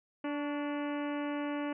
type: harmonic tone with a mistuned harmonic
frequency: 291.5 Hz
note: D4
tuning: 13 cents flat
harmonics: 1 / 2 / 3 / 4 / 5 / 6 / 7 / 8 / 9 / 10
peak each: -34 / -40 / -44 / -46 / -48 / -50 / -51 / -52 / -53 / -54 dBFS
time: 0.24-1.73 s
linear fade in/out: 5 ms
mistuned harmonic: 4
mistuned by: -47 cents
effects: none